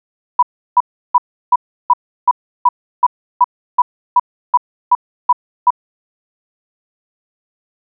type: tone bursts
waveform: sine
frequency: 983 Hz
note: B5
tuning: 8 cents flat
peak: -5 dBFS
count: 15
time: 0.39-5.705 s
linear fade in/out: 5 ms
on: 37 ms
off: 340 ms
effects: none